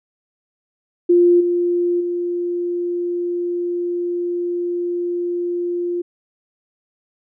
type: tone with level steps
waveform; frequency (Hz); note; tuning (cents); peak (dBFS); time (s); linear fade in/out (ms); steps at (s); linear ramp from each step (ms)
sine; 350; F4; +4; -9 / -15 / -19; 1.09-6.02; 10; 1.4 / 2; 10
effects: none

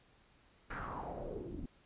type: noise with low-pass filter sweep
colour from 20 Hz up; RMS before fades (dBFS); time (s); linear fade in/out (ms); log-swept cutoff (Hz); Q
pink; -43; 0.7-1.66; 5; 1700 to 240; 4.2
effects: pink hiss -67 dBFS RMS until 1.85 s + resampled to 8000 Hz

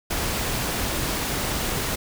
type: noise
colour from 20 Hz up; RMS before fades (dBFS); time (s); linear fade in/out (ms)
pink; -26; 0.1-1.96; 10
effects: none

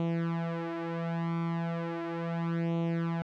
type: tone with flanger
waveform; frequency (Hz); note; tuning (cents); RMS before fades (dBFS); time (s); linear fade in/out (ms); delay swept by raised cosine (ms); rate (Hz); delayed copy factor
sawtooth; 167.4; E3; +27; -32; 0-3.22; 0; 0.3 to 5.1; 0.36; +0.8
effects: low-pass 2000 Hz 12 dB/octave

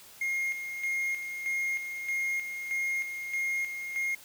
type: tone with tremolo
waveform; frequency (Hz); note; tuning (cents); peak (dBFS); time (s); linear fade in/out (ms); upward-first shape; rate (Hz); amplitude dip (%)
triangle; 2138; C7; +37; -26; 0.21-4.15; 5; square; 1.6; 55
effects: white hiss -52 dBFS RMS until 4.24 s

